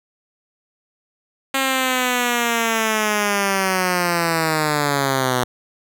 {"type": "linear sweep", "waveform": "5% pulse", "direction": "down", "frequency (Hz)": [270.5, 122.8], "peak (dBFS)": -6, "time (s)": [1.54, 5.44], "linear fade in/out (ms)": 5, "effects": []}